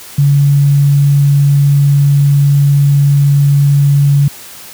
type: tone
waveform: sine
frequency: 141.8 Hz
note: C#3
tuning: 40 cents sharp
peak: -5 dBFS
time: 0.18-4.28 s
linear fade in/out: 5 ms
effects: white hiss -32 dBFS RMS until 4.73 s + high-pass 60 Hz 12 dB/octave